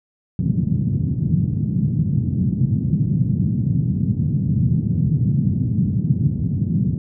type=band-pass noise; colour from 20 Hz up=pink; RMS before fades=-19 dBFS; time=0.39-6.98 s; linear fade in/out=2 ms; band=110 to 190 Hz; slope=24 dB/octave; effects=none